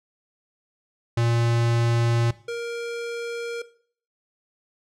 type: tone pair in turn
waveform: square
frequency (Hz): 117.3 / 469.2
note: A#2 / A#4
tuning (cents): +11 / +11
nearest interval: 2 octaves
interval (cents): 2400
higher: second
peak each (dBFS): -20 / -28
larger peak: first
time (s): 1.17-2.31 / 2.48-3.62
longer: neither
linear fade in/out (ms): 5
effects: noise-tail reverb RT60 0.5 s tail -17 dB re dry + low-pass 7000 Hz 12 dB/octave